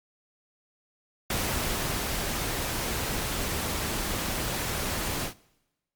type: noise with ADSR envelope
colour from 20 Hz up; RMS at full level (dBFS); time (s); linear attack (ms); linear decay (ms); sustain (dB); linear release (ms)
pink; -28; 1.3-5.34; 4; 700; -2; 110
effects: noise-tail reverb RT60 1.0 s tail -23 dB re dry + MP3 96 kbps